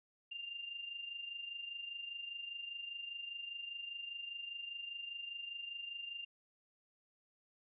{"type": "tone with amplitude modulation", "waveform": "sine", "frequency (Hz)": 2794, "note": "F7", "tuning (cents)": 0, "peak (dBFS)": -40, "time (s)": [0.31, 6.25], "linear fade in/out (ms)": 10, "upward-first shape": "sine", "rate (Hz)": 25, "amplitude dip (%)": 60, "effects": []}